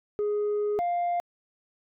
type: tone pair in turn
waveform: sine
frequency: 416 / 699.6 Hz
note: G#4 / F5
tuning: +3 / +3 cents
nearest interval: major sixth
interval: 900 cents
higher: second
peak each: -22 dBFS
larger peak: neither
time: 0.19-0.79 / 0.79-1.2 s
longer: first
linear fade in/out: 0 ms
effects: tanh soft clip ceiling -23 dBFS